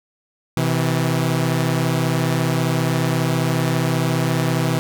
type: tone pair together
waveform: sawtooth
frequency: 127.86 / 162.6 Hz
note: C3 / E3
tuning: -40 / -23 cents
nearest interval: major third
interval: 417 cents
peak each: -16 dBFS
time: 0.57-4.79 s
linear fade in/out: 0 ms
effects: none